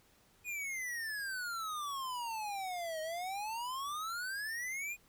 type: exponential two-way sweep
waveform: square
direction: down then up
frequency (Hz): 2489 to 622 to 2489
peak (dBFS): -38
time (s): 0.44-4.97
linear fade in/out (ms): 50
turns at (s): 3.01
effects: pink hiss -67 dBFS RMS until 5.08 s